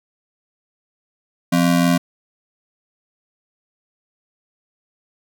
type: ring-modulated tone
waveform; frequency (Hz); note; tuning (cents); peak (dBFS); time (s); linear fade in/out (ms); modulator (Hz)
square; 216.6; A3; -27; -11; 1.52-1.98; 10; 42.5
effects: none